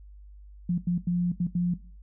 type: tone bursts at uneven times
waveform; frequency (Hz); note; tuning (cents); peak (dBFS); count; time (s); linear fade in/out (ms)
sine; 176.2; F3; +16; -22; 5; 0.69-0.78 / 0.87-0.98 / 1.07-1.32 / 1.4-1.47 / 1.55-1.74; 5
effects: noise-tail reverb RT60 0.4 s tail -17 dB re dry + added 50 Hz sine -45 dBFS peak until 2.02 s